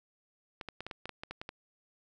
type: clicks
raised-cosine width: 0.3 ms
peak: -24 dBFS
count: 11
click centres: 0.612 / 0.687 / 0.806 / 0.866 / 0.912 / 1.056 / 1.093 / 1.235 / 1.31 / 1.415 / 1.491 s
effects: none